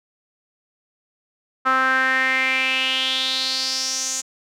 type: tone with band-pass filter sweep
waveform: sawtooth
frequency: 261.6 Hz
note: C4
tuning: in tune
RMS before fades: -21 dBFS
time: 1.65-4.22 s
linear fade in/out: 20 ms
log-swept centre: 1300 to 6900 Hz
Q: 5.3
effects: none